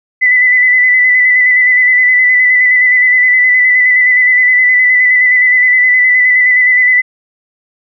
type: tone with vibrato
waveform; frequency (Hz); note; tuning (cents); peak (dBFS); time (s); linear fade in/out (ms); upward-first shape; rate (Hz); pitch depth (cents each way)
sine; 2000; B6; +21; -5; 0.21-7.02; 20; square; 9.6; 22
effects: none